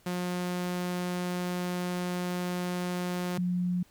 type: tone pair in turn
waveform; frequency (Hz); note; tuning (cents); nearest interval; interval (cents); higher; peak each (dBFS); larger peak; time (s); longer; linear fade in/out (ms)
sawtooth / sine; 178.8 / 178.8; F3 / F3; +41 / +41; unison; 0; neither; -26; neither; 0.06-3.38 / 3.38-3.83; first; 5
effects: pink hiss -62 dBFS RMS until 3.9 s